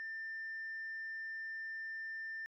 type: tone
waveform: sine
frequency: 1790 Hz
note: A6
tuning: 29 cents sharp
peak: -39 dBFS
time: 0-2.46 s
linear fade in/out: 0 ms
effects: tanh soft clip ceiling -38 dBFS